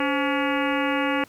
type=harmonic tone with a mistuned harmonic; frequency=282.9 Hz; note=C#4; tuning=35 cents sharp; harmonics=1 / 2 / 3 / 4 / 5 / 6 / 7 / 8 / 9 / 10; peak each=-25 / -28 / -30 / -31 / -32 / -33 / -33 / -34 / -35 / -35 dBFS; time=0-1.24 s; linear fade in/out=2 ms; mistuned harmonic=2; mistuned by=-130 cents; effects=pink hiss -53 dBFS RMS until 1.28 s